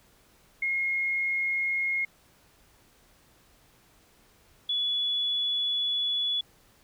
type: tone pair in turn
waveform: sine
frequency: 2151 / 3414 Hz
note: C7 / G#7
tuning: +47 / +47 cents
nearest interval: minor sixth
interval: 800 cents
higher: second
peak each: -25 dBFS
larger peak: neither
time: 0.62-2.05 / 4.69-6.41 s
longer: second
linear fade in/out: 5 ms
effects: pink hiss -61 dBFS RMS until 6.83 s